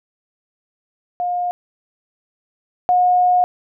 sine tone pair in turn, 712 / 721.9 Hz, F5 / F#5, +33 / -43 cents, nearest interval unison, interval 24 cents, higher second, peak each -18 / -11 dBFS, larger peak second, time 1.2-1.51 / 2.89-3.44 s, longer second, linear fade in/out 0 ms, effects none

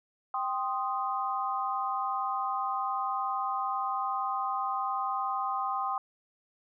sine chord, C minor, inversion second, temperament equal, 784 / 1046.5 / 1244.5 Hz, G5 / C6 / Eb6, 0 / 0 / 0 cents, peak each -33 dBFS, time 0.34-5.98 s, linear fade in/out 2 ms, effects none

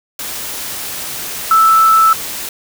sine tone in noise, 1318 Hz, E6, 1 cent flat, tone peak -6 dBFS, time 1.51-2.13 s, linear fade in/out 2 ms, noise white, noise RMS -24 dBFS, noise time 0.19-2.49 s, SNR +15 dB, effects none

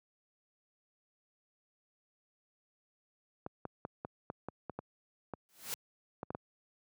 clicks, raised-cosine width 1 ms, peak -25 dBFS, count 12, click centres 3.464 / 3.653 / 3.851 / 4.049 / 4.301 / 4.486 / 4.697 / 4.79 / 5.337 / 6.231 / 6.305 / 6.349 s
white noise with exponential growth, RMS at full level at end -35 dBFS, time 5.49-5.74 s, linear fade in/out 0 ms, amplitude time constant 54 ms
effects high-pass 100 Hz 12 dB/octave

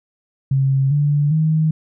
sine tone with pitch steps, 135.3 / 145.85 / 157.22 Hz, C#3 / D3 / D#3, -42 / -12 / +18 cents, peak -13 dBFS, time 0.51-1.71 s, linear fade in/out 5 ms, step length 400 ms, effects none

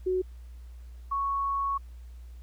sine tone pair in turn, 370 / 1108.7 Hz, F#4 / C#6, 0 / 0 cents, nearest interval octave + perfect fifth, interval 1900 cents, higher second, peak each -24 / -26 dBFS, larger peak first, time 0.06-0.22 / 1.11-1.78 s, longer second, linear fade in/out 10 ms, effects added 60 Hz sine -42 dBFS peak until 2.42 s + pink hiss -65 dBFS RMS until 2.42 s

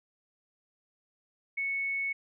sine tone, 2210 Hz, C#7, 6 cents flat, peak -29 dBFS, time 1.57-2.13 s, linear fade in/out 10 ms, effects none

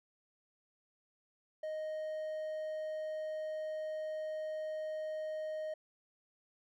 triangle tone, 622 Hz, D#5, 1 cent flat, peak -35 dBFS, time 1.63-5.74 s, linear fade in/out 5 ms, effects none

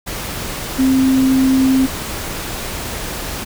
sine tone in noise, 263.4 Hz, C4, 12 cents sharp, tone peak -10 dBFS, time 0.78-1.87 s, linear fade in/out 20 ms, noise pink, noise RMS -25 dBFS, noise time 0.06-3.45 s, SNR +12 dB, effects none

